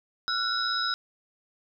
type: tone cluster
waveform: sine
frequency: 1353 / 1469 / 3841 / 5070 Hz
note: E6 / F#6 / B7 / D#8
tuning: +45 / -13 / -49 / +32 cents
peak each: -31 dBFS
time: 0.28-0.94 s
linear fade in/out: 0 ms
effects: none